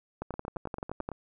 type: two click trains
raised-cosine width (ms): 1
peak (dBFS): -20 / -24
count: 11 / 8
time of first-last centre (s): 0.22-1.09 / 0.34-1.117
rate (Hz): 11.5 / 9.01
effects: none